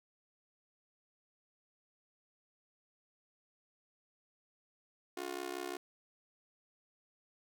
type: tone with amplitude modulation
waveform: sawtooth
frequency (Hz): 358.2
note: F4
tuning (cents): +44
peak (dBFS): -31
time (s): 5.17-5.77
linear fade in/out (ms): 5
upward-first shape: sine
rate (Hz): 65.7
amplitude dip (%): 100
effects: none